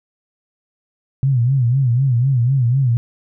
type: tone with vibrato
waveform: sine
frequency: 127.1 Hz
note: C3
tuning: 50 cents flat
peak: -12 dBFS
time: 1.23-2.97 s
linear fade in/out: 0 ms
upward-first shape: sine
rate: 4 Hz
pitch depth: 150 cents each way
effects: none